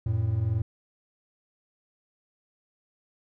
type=tone pair together; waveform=triangle; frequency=90.3 / 111.97 Hz; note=F#2 / A2; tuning=-42 / +31 cents; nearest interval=major third; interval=373 cents; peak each=-27 / -23 dBFS; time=0.06-0.62 s; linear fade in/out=5 ms; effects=none

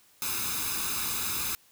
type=noise with comb filter; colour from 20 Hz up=white; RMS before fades=-31 dBFS; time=0.22-1.55 s; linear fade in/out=0 ms; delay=0.79 ms; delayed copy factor=+0.7; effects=white hiss -61 dBFS RMS until 1.71 s

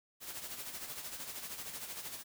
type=noise with tremolo; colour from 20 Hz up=white; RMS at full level=-42 dBFS; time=0.2-2.24 s; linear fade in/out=50 ms; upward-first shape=sine; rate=13 Hz; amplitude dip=55%; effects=none

